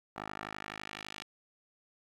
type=tone with band-pass filter sweep; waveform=10% pulse; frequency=51.91 Hz; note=G#1; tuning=in tune; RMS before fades=-44 dBFS; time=0.16-1.23 s; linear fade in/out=5 ms; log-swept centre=1100 to 3300 Hz; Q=1.2; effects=11-bit